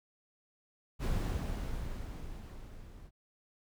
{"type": "noise with level ramp", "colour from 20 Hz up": "brown", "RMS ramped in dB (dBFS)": [-30, -52], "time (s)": [0.99, 3.11], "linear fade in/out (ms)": 50, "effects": []}